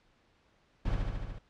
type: noise with echo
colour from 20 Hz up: brown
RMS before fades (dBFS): -31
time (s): 0.85-0.95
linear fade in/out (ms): 5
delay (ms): 73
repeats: 6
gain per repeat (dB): -2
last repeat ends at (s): 1.388
effects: pink hiss -68 dBFS RMS until 1.49 s + low-pass 4000 Hz 12 dB/octave